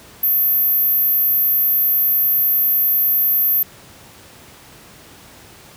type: tone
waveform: sine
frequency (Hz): 13430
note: G#9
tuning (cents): +18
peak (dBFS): -13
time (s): 0.23-3.63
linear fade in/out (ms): 5
effects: pink hiss -43 dBFS RMS until 5.76 s + high-pass 60 Hz 12 dB/octave